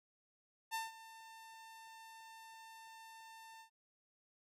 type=tone with ADSR envelope; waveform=sawtooth; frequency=897 Hz; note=A5; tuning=33 cents sharp; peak=-33 dBFS; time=0.71-3.7 s; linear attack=33 ms; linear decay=170 ms; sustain=-17 dB; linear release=100 ms; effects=resampled to 32000 Hz